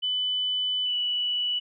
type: tone with pitch glide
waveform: sine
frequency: 3000 to 2955 Hz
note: F#7 to F#7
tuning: +23 to -3 cents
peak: -24 dBFS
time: 0.02-1.6 s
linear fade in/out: 20 ms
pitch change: -26 cents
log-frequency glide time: 0.84-0.95 s
effects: none